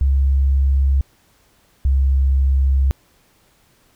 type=tone pair in turn; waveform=sine; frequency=68 / 67.3 Hz; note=C#2 / C2; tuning=-33 / +49 cents; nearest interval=unison; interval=18 cents; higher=first; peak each=-12 dBFS; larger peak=neither; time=0.01-1.01 / 1.85-2.91 s; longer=second; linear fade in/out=0 ms; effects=pink hiss -57 dBFS RMS until 3.95 s